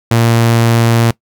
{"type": "tone", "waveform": "sawtooth", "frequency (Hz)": 116, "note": "A#2", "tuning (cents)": -8, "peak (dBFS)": -4, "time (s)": [0.11, 1.11], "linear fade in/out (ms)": 5, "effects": ["noise-tail reverb RT60 0.1 s tail -21 dB re dry"]}